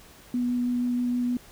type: tone with vibrato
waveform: sine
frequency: 245 Hz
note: B3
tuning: 14 cents flat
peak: -23 dBFS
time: 0.34-1.37 s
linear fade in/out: 2 ms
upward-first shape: sine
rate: 6.3 Hz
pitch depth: 8 cents each way
effects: pink hiss -51 dBFS RMS until 1.51 s